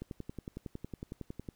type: click train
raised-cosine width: 3 ms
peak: -27 dBFS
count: 17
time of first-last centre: 0.02-1.488 s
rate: 10.9 Hz
effects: pink hiss -70 dBFS RMS until 1.55 s